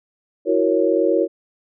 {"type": "chord", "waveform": "sine", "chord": "F# dominant seventh", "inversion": "third", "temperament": "equal", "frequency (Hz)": [329.6, 370, 466.2, 554.4], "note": ["E4", "F#4", "A#4", "C#5"], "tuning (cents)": [0, 0, 0, 0], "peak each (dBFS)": -20, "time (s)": [0.45, 1.28], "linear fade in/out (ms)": 50, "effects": []}